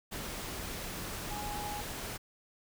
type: tone in noise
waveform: sine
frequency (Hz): 830.6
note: G#5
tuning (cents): 0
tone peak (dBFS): -39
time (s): 1.3-1.82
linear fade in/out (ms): 20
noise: pink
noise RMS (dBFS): -40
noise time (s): 0.11-2.18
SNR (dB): -2
effects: none